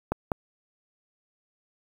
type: clicks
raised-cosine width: 1 ms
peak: -11 dBFS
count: 2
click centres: 0.12 / 0.318 s
effects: 7-bit